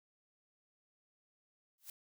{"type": "noise with exponential growth", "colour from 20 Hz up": "blue", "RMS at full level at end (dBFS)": -44, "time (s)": [1.78, 1.9], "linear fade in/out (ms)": 2, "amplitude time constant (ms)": 25, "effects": []}